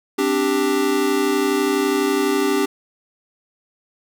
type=chord; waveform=square; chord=C suspended second; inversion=none; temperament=equal with one note detuned; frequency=261.6 / 293.7 / 393.1 Hz; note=C4 / D4 / G4; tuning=0 / 0 / +5 cents; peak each=-25 / -22 / -20 dBFS; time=0.18-2.66 s; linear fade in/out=10 ms; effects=none

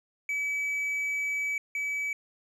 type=tone pair in turn; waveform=triangle; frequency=2289 / 2289 Hz; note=D7 / D7; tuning=-45 / -45 cents; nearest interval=unison; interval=0 cents; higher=neither; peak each=-26 / -27 dBFS; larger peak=first; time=0.29-1.58 / 1.75-2.13 s; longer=first; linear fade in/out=2 ms; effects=resampled to 32000 Hz

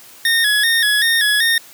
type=tone with vibrato; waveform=25% pulse; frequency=1760 Hz; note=A6; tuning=in tune; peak=-9 dBFS; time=0.25-1.58 s; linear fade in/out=2 ms; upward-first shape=square; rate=2.6 Hz; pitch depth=75 cents each way; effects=white hiss -42 dBFS RMS until 1.73 s + high-pass 100 Hz 12 dB/octave

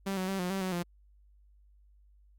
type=tone with pitch steps; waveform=sawtooth; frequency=195 / 186.2 / 193.7 / 179.4 / 193.4 / 186.2 / 174.2 Hz; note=G3 / F#3 / G3 / F3 / G3 / F#3 / F3; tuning=-9 / +11 / -20 / +47 / -23 / +11 / -4 cents; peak=-27 dBFS; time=0.06-0.83 s; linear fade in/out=10 ms; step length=110 ms; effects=added 50 Hz sine -58 dBFS peak until 2.38 s + Opus 48 kbps

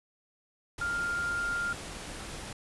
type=tone in noise; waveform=sine; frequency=1400 Hz; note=F6; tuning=4 cents sharp; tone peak=-29 dBFS; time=0.81-1.73 s; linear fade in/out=5 ms; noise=pink; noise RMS=-41 dBFS; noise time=0.78-2.53 s; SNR=+9 dB; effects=resampled to 24000 Hz

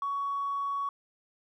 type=tone with tanh clipping; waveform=triangle; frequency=1120 Hz; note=C#6; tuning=18 cents sharp; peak=-29 dBFS; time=0.02-0.89 s; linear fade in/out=2 ms; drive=4 dB; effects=none

